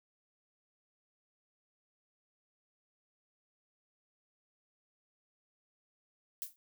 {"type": "noise with exponential decay", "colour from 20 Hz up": "violet", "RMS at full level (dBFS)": -35, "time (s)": [6.42, 6.56], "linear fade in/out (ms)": 0, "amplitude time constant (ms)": 29, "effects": []}